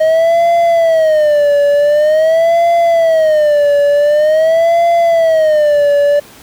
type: tone with vibrato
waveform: triangle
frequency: 626 Hz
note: D#5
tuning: 10 cents sharp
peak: -5 dBFS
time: 0-6.2 s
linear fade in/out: 10 ms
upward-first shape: sine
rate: 0.46 Hz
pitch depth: 150 cents each way
effects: pink hiss -38 dBFS RMS until 6.42 s + high-pass 80 Hz 12 dB/octave